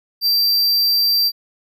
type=tone; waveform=square; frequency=4699 Hz; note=D8; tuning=in tune; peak=-14 dBFS; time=0.21-1.32 s; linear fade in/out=50 ms; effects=none